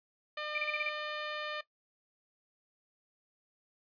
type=tone; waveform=10% pulse; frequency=603 Hz; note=D5; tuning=46 cents sharp; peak=-28 dBFS; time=0.37-1.61 s; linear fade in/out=5 ms
type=tone bursts; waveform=sine; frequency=2375 Hz; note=D7; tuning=19 cents sharp; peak=-31 dBFS; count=6; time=0.55-0.89 s; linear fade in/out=2 ms; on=30 ms; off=32 ms
effects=noise-tail reverb RT60 0.1 s tail -17 dB re dry + resampled to 11025 Hz